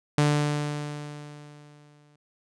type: tone with exponential decay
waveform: sawtooth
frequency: 147.6 Hz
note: D3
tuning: 9 cents sharp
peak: -14 dBFS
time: 0.18-2.16 s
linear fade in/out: 2 ms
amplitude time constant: 430 ms
effects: resampled to 22050 Hz